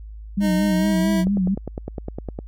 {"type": "tone with vibrato", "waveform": "sine", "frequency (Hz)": 192.4, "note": "G3", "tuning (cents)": -32, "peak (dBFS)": -17, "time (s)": [0.37, 1.55], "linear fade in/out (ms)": 10, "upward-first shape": "sine", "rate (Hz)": 4.4, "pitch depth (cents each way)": 97}
{"type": "tone with pitch glide", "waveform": "25% pulse", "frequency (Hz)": [308.1, 325.5], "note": ["D#4", "E4"], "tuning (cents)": [-17, -22], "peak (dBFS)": -19, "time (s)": [0.4, 1.25], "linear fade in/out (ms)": 50, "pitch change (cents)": 95, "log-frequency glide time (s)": [0.67, 1.11]}
{"type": "click train", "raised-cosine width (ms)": 2, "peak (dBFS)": -15, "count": 12, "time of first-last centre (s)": [1.27, 2.389], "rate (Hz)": 9.83}
{"effects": ["added 53 Hz sine -34 dBFS peak until 2.47 s"]}